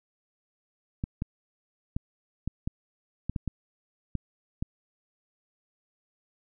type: clicks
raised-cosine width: 5 ms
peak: -17 dBFS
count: 10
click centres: 1.039 / 1.221 / 1.965 / 2.476 / 2.675 / 3.296 / 3.362 / 3.477 / 4.153 / 4.625 s
effects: none